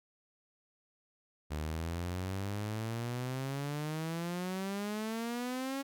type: exponential sweep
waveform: sawtooth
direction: up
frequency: 74.3 to 277.2 Hz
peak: -31 dBFS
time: 1.5-5.83 s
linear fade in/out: 20 ms
effects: none